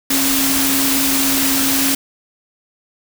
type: tone in noise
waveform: sine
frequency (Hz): 272.3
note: C#4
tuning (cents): -31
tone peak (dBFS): -19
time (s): 0.1-1.95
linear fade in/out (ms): 5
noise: white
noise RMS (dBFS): -17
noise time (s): 0.1-1.95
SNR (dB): -5
effects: none